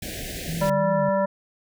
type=band-stop noise; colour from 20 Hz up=pink; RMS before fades=-33 dBFS; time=0.02-0.7 s; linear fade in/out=5 ms; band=740 to 1600 Hz; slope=96 dB/octave
type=tone with vibrato; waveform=sine; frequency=155.56 Hz; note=D#3; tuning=in tune; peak=-27 dBFS; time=0.48-1.09 s; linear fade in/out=2 ms; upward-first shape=sine; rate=3 Hz; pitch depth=120 cents each way
type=harmonic tone; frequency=194.8 Hz; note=G3; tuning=11 cents flat; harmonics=1 / 3 / 5 / 7 / 9; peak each=-26 / -21 / -26 / -35 / -36 dBFS; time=0.61-1.26 s; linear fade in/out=10 ms
effects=none